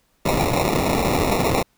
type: noise with sample-and-hold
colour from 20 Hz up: white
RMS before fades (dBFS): -20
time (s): 0.25-1.63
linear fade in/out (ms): 5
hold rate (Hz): 1575
effects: pink hiss -64 dBFS RMS until 1.77 s